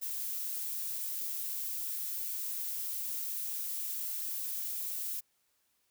violet noise, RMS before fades -37 dBFS, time 0.01-5.21 s, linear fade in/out 20 ms, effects white hiss -75 dBFS RMS until 5.9 s

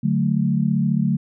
sine chord, D major, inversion none, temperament equal, 146.83 / 185 / 220 Hz, D3 / F#3 / A3, 0 / 0 / 0 cents, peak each -21 dBFS, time 0.03-1.17 s, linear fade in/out 10 ms, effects none

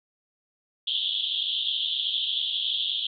white band-pass noise, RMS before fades -28 dBFS, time 0.87-3.07 s, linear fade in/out 5 ms, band 3100 to 3600 Hz, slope 96 dB/octave, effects none

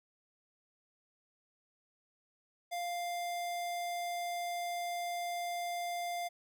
square tone, 698.5 Hz, F5, in tune, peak -36 dBFS, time 2.71-6.29 s, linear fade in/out 20 ms, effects none

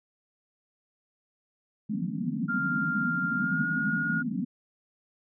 white band-pass noise, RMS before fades -31 dBFS, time 1.89-4.45 s, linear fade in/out 10 ms, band 150 to 270 Hz, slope 96 dB/octave
sine tone with pitch glide, 1396.9 to 1433.7 Hz, F6 to F6, 0 to +45 cents, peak -27 dBFS, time 2.48-4.23 s, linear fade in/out 20 ms, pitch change +45 cents, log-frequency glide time 3.36-3.65 s
effects none

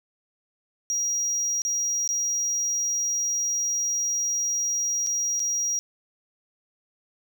triangle tone with dropouts, 5720 Hz, F8, 41 cents sharp, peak -22 dBFS, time 0.9-5.79 s, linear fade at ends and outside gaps 0 ms, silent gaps 1.619-1.65 / 2.076-2.09 / 5.065-5.07 / 5.395-5.401 s, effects none

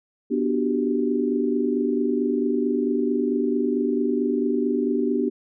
sine chord, G major seventh, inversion first, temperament just, 245 / 294 / 367.5 / 392 Hz, B3 / D4 / F#4 / G4, -14 / +2 / -12 / 0 cents, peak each -24 / -25 / -29 / -25 dBFS, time 0.3-5.3 s, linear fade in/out 20 ms, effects none

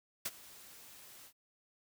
white noise with ADSR envelope, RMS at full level -35 dBFS, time 0.25-1.33 s, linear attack 9 ms, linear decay 38 ms, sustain -20 dB, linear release 72 ms, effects none

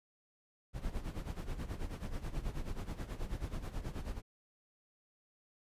brown noise with tremolo, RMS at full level -37 dBFS, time 0.73-4.22 s, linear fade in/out 50 ms, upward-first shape sine, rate 9.3 Hz, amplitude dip 75%, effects resampled to 32000 Hz

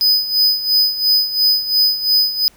square tone with tremolo, 5000 Hz, D#8, 8 cents sharp, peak -10 dBFS, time 0.01-2.48 s, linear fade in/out 0 ms, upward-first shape sine, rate 2.9 Hz, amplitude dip 75%, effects pink hiss -50 dBFS RMS until 2.56 s

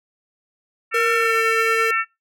harmonic tone, 448.9 Hz, A4, 35 cents sharp, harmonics 3 / 4 / 5 / 6, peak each -21 / -23 / -25 / -27 dBFS, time 0.91-2.05 s, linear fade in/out 50 ms
square tone with pitch glide, 466.2 to 451.9 Hz, A#4 to A4, 0 to +46 cents, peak -21 dBFS, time 0.94-1.91 s, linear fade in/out 5 ms, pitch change -54 cents, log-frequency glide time 1.15-1.36 s
effects noise-tail reverb RT60 0.2 s tail -21 dB re dry

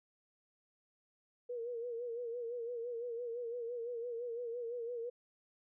sine tone with vibrato, 474.4 Hz, A#4, 30 cents sharp, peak -38 dBFS, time 1.49-5.1 s, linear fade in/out 10 ms, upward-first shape sine, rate 5.9 Hz, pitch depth 66 cents each way, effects none

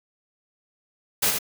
white noise with echo, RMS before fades -21 dBFS, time 1.22-1.31 s, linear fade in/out 10 ms, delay 78 ms, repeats 1, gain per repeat -5 dB, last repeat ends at 1.388 s, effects none

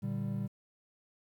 triangle chord, G minor, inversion first, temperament equal, 116.54 / 146.83 / 196 Hz, Bb2 / D3 / G3, 0 / 0 / 0 cents, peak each -35 / -37 / -34 dBFS, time 0.02-0.48 s, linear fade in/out 20 ms, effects 11-bit

